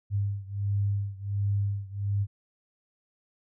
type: beating tone pair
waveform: sine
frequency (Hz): 100.1 / 101.5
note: G2 / G#2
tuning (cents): +37 / -39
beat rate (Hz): 1.4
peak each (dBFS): -28 / -30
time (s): 0.1-2.27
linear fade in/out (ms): 50
effects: none